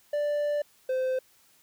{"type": "tone pair in turn", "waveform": "triangle", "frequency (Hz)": [587.3, 516.9], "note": ["D5", "C5"], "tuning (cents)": [0, -21], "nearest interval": "major second", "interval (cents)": 221, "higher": "first", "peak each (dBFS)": -23, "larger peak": "neither", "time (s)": [[0.13, 0.62], [0.89, 1.19]], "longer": "first", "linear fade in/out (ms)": 5, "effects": ["white hiss -62 dBFS RMS until 1.62 s"]}